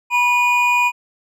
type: tone pair together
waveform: triangle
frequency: 974 / 2454 Hz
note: B5 / D#7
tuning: -24 / -25 cents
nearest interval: octave + major third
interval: 1599 cents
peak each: -14 dBFS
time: 0.1-0.92 s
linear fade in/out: 50 ms
effects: none